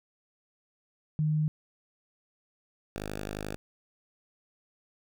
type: tone pair in turn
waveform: sine / 5% pulse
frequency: 153.5 / 51.39 Hz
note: D#3 / G#1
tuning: -23 / -18 cents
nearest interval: octave + perfect fifth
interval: 1895 cents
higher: first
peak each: -24 dBFS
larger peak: neither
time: 1.19-1.48 / 2.96-3.56 s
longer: second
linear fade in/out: 0 ms
effects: none